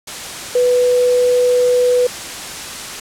sine tone in noise, 493.9 Hz, B4, in tune, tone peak -10 dBFS, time 0.55-2.07 s, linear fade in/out 5 ms, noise white, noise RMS -27 dBFS, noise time 0.07-3 s, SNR +14 dB, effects low-pass 9000 Hz 12 dB/octave

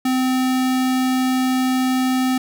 square tone, 257.6 Hz, C4, 27 cents flat, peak -17 dBFS, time 0.05-2.38 s, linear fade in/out 5 ms, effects none

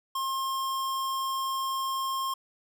square tone, 1068 Hz, C6, 35 cents sharp, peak -29 dBFS, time 0.15-2.34 s, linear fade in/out 5 ms, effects none

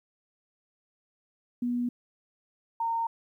sine tone pair in turn, 243.1 / 917.8 Hz, B3 / A#5, -27 / -27 cents, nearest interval octave + major seventh, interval 2300 cents, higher second, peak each -26 dBFS, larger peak neither, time 1.62-1.89 / 2.8-3.07 s, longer neither, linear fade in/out 5 ms, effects 11-bit

